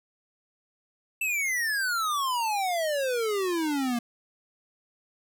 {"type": "exponential sweep", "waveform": "square", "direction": "down", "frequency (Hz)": [2675, 231.9], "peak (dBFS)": -26, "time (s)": [1.21, 3.99], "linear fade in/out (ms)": 5, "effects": []}